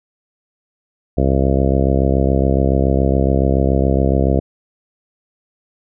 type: harmonic tone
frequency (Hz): 67.1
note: C2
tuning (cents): +44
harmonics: 1 / 2 / 3 / 4 / 5 / 6 / 7 / 8 / 9 / 10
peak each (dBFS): -16 / -19 / -21 / -22 / -23 / -24 / -24 / -25 / -26 / -26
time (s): 1.17-4.4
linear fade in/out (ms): 10
effects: none